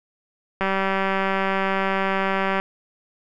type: click train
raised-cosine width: 0.5 ms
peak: -8 dBFS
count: 385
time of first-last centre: 0.61-2.6 s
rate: 193 Hz
effects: none